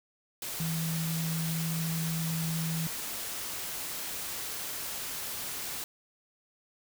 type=tone in noise; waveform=sine; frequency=162.9 Hz; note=E3; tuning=20 cents flat; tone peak=-30 dBFS; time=0.6-2.87 s; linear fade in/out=2 ms; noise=white; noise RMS=-37 dBFS; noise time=0.42-5.84 s; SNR=+4 dB; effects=none